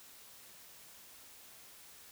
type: silence
effects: white hiss -56 dBFS RMS until 2.11 s